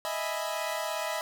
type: chord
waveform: sawtooth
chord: E major seventh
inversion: third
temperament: equal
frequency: 622.3 / 659.3 / 830.6 / 987.8 Hz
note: D#5 / E5 / G#5 / B5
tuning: 0 / 0 / 0 / 0 cents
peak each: -31 / -32 / -35 / -33 dBFS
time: 0.05-1.21 s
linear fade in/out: 0 ms
effects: none